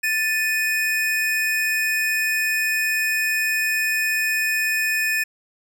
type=tone pair together; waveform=square; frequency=1761.2 / 2489 Hz; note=A6 / D#7; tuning=+1 / 0 cents; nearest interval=tritone; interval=599 cents; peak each=-23 dBFS; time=0.03-5.24 s; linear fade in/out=10 ms; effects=none